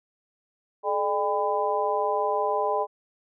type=harmonic tone with a mistuned harmonic; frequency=200.7 Hz; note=G3; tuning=41 cents sharp; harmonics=2 / 3 / 4 / 5; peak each=-28 / -28 / -28 / -28 dBFS; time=0.83-2.87 s; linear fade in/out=50 ms; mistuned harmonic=2; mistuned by=+110 cents; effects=none